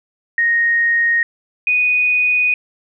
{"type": "tone pair in turn", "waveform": "sine", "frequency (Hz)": [1864.7, 2481], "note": ["A#6", "D#7"], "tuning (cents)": [0, -6], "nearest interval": "perfect fourth", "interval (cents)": 494, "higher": "second", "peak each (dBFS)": -12, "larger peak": "neither", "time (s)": [[0.38, 1.23], [1.67, 2.54]], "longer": "second", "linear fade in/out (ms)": 2, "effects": []}